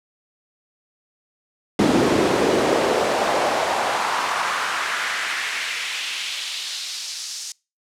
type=noise with high-pass filter sweep; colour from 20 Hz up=brown; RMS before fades=-22 dBFS; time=1.79-7.52 s; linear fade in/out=2 ms; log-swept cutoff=260 to 5900 Hz; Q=1.8; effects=noise-tail reverb RT60 0.3 s tail -25 dB re dry + low-pass 9000 Hz 12 dB/octave